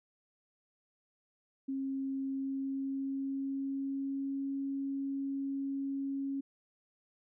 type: tone with pitch glide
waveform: sine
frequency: 270 to 274.6 Hz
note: C#4 to C#4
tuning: -45 to -16 cents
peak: -33 dBFS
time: 1.68-6.41 s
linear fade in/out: 10 ms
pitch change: +29 cents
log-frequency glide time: 2.29-4.51 s
effects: none